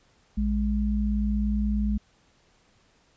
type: tone pair together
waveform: sine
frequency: 58.36 / 207.7 Hz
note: A#1 / G#3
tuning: +3 / 0 cents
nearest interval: octave + minor seventh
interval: 2197 cents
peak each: -25 dBFS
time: 0.37-1.98 s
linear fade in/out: 10 ms
effects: pink hiss -63 dBFS RMS until 3.16 s + resampled to 16000 Hz